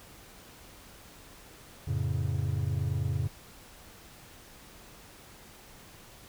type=chord; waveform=triangle; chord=F augmented; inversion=none; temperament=equal with one note detuned; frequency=89.04 / 110 / 138.59 Hz; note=F2 / A2 / C#3; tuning=+34 / 0 / 0 cents; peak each=-30 dBFS; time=1.87-3.28 s; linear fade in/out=10 ms; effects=pink hiss -52 dBFS RMS until 6.28 s